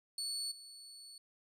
30% pulse tone with level steps, 4435 Hz, C#8, in tune, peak -34 / -48 dBFS, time 0.18-1.18 s, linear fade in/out 2 ms, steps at 0.51 s, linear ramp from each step 10 ms, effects resampled to 32000 Hz

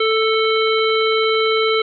harmonic tone with a mistuned harmonic, 441.1 Hz, A4, 4 cents sharp, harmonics 1 / 3 / 5 / 7 / 9, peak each -16 / -21 / -23 / -24 / -26 dBFS, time 0-1.82 s, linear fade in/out 5 ms, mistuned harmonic 7, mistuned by +15 cents, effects none

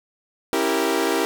sawtooth chord, C# diminished seventh, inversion none, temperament equal with one note detuned, 274.2 / 329.6 / 392 / 466.2 Hz, C#4 / E4 / G4 / Bb4, -19 / 0 / 0 / 0 cents, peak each -24 / -20 / -20 / -21 dBFS, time 0.53-1.25 s, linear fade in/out 0 ms, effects none

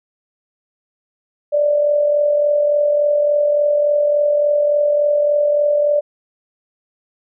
sine tone with amplitude modulation, 587.3 Hz, D5, in tune, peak -10 dBFS, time 1.52-6.01 s, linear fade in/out 20 ms, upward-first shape sine, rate 43.5 Hz, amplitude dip 45%, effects none

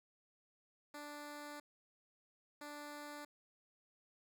10% pulse tone bursts at uneven times, 293.7 Hz, D4, in tune, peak -39 dBFS, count 2, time 0.94-1.6 / 2.61-3.25 s, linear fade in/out 5 ms, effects none

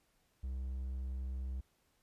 triangle tone, 64.8 Hz, C2, 16 cents flat, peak -35 dBFS, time 0.43-1.61 s, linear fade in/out 10 ms, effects pink hiss -75 dBFS RMS until 2.02 s + resampled to 32000 Hz

